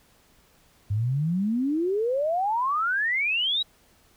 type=exponential sweep; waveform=sine; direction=up; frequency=98 to 3927 Hz; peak=-22 dBFS; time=0.9-3.63 s; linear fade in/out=10 ms; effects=pink hiss -60 dBFS RMS until 4.16 s